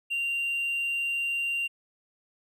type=tone; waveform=triangle; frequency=2773 Hz; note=F7; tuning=13 cents flat; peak=-24 dBFS; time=0.1-1.68 s; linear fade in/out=20 ms; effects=tanh soft clip ceiling -21 dBFS